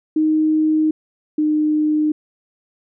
sine tone pair in turn, 311.1 / 304.9 Hz, D#4 / D#4, 0 / -35 cents, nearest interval unison, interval 35 cents, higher first, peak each -13 / -14 dBFS, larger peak first, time 0.16-0.91 / 1.38-2.12 s, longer first, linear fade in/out 5 ms, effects none

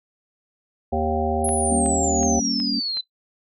harmonic tone, 78.2 Hz, D#2, 9 cents sharp, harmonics 1 / 3 / 5 / 7 / 9 / 10, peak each -27 / -27 / -27 / -27 / -27 / -27 dBFS, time 0.92-2.4 s, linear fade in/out 10 ms
sine exponential sweep, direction down, 10700 to 4001 Hz, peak -23 dBFS, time 1.44-3.01 s, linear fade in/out 5 ms
click train, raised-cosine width 0.3 ms, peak -23 dBFS, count 5, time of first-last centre 1.49-2.971 s, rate 2.7 Hz
sine chord, G diminished, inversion none, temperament equal, 196 / 233.1 / 277.2 Hz, G3 / Bb3 / Db4, 0 / 0 / 0 cents, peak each -30 / -26 / -26 dBFS, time 1.7-2.8 s, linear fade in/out 10 ms
effects noise-tail reverb RT60 0.1 s tail -17 dB re dry

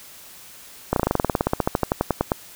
slowing click train, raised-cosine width 1 ms, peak -4 dBFS, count 23, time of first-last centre 0.93-2.319 s, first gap 32 ms, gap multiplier 1.06, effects white hiss -44 dBFS RMS until 2.55 s

